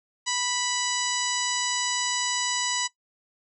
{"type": "harmonic tone", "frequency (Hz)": 986, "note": "B5", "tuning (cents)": -3, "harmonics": [1, 2, 3, 4, 5, 6, 7, 8], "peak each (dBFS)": [-33, -33, -33, -33, -33, -33, -33, -33], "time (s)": [0.26, 2.88], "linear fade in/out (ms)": 20, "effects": ["noise-tail reverb RT60 0.1 s tail -17 dB re dry"]}